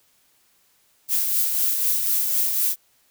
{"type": "noise with tremolo", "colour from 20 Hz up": "violet", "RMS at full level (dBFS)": -20, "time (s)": [1.08, 2.76], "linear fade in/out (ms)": 50, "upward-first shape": "triangle", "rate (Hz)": 4, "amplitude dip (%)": 40, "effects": ["white hiss -62 dBFS RMS until 3.1 s"]}